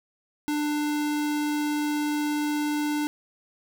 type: tone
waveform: square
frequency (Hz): 297.2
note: D4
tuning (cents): +21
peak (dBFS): -25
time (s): 0.48-3.07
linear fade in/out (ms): 0
effects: none